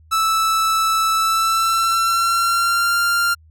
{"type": "tone with pitch glide", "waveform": "45% pulse", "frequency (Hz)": [1314, 1390.5], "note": ["E6", "F6"], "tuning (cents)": [-6, -8], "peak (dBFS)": -15, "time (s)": [0.11, 3.35], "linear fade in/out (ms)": 20, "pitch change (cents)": 98, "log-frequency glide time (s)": [1.15, 2.98], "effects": ["added 79 Hz sine -46 dBFS peak until 3.5 s"]}